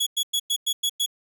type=tone bursts; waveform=sawtooth; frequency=3365 Hz; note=G#7; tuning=22 cents sharp; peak=-18 dBFS; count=7; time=0-1.062 s; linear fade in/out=10 ms; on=66 ms; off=100 ms; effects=none